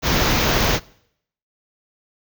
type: band-stop noise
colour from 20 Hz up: pink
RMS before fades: -18 dBFS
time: 0.02-0.8 s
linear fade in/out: 50 ms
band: 6700 to 14000 Hz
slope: 96 dB/octave
effects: noise-tail reverb RT60 0.7 s tail -23 dB re dry